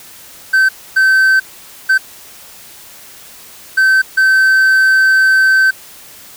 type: tone bursts at uneven times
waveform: triangle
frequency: 1543 Hz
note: G6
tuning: 28 cents flat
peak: -5 dBFS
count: 5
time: 0.53-0.69 / 0.96-1.4 / 1.89-1.98 / 3.77-4.02 / 4.17-5.71 s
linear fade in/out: 10 ms
effects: white hiss -37 dBFS RMS until 6.36 s